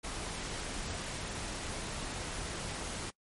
pink noise, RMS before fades -39 dBFS, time 0.03-3.11 s, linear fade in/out 20 ms, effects noise-tail reverb RT60 0.1 s tail -22 dB re dry + MP3 48 kbps

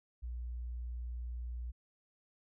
sine tone, 60 Hz, B1, 49 cents flat, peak -38 dBFS, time 0.22-1.72 s, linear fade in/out 20 ms, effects none

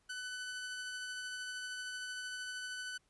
sawtooth tone with tremolo, 1500 Hz, F#6, 23 cents sharp, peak -36 dBFS, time 0.09-2.98 s, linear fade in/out 10 ms, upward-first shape triangle, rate 13 Hz, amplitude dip 25%, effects pink hiss -75 dBFS RMS until 3.09 s + resampled to 24000 Hz

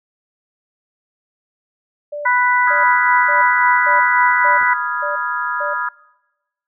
sine tone bursts, 587.3 Hz, D5, in tune, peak -23 dBFS, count 7, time 2.12-5.74 s, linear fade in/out 10 ms, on 140 ms, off 440 ms
harmonic tone, 494.3 Hz, B4, 1 cent sharp, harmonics 2 / 3 / 4, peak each -15 / -17 / -18 dBFS, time 2.25-4.74 s, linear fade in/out 10 ms
sine chord, F half-diminished seventh, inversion second, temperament equal with one note detuned, 984.9 / 1244.5 / 1396.9 / 1661.2 Hz, Cb6 / Eb6 / F6 / Ab6, -5 / 0 / 0 / 0 cents, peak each -24 dBFS, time 2.67-5.89 s, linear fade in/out 5 ms
clicks, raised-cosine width 1 ms, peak -24 dBFS, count 2, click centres 4.614 / 4.63 s
effects noise-tail reverb RT60 1.0 s tail -22 dB re dry

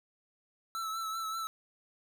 square tone with vibrato, 1318.5 Hz, E6, in tune, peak -35 dBFS, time 0.75-1.47 s, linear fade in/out 0 ms, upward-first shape triangle, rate 5.2 Hz, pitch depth 39 cents each way, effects none

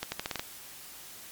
accelerating click train, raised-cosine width 0.2 ms, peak -14 dBFS, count 7, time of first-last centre 0.03-0.395 s, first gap 90 ms, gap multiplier 0.84, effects white hiss -47 dBFS RMS until 1.31 s + MP3 96 kbps

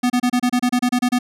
square tone bursts, 246.9 Hz, B3, in tune, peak -15 dBFS, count 12, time 0.03-1.189 s, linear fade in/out 10 ms, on 70 ms, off 29 ms, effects low-pass 12000 Hz 12 dB/octave

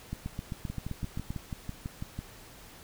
two click trains, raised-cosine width 5 ms, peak -23 / -22 dBFS, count 10 / 10, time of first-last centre 0.7-2.19 / 0.13-1.305 s, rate 6.04 / 7.66 Hz, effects pink hiss -51 dBFS RMS until 2.83 s

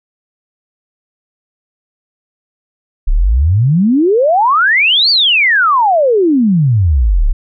sine exponential two-way sweep, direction up then down, 30.27 to 4699 to 30.27 Hz, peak -7 dBFS, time 3.07-7.33 s, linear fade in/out 10 ms, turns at 5.1 s, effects none

